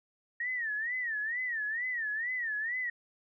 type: tone with vibrato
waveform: sine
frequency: 1850 Hz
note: A#6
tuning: 14 cents flat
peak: -31 dBFS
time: 0.4-2.9 s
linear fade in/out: 5 ms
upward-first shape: sine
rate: 2.2 Hz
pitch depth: 160 cents each way
effects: none